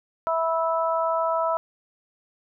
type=harmonic tone; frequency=327.5 Hz; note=E4; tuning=11 cents flat; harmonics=2 / 3 / 4; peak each=-24 / -26 / -27 dBFS; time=0.27-1.57 s; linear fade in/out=0 ms; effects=none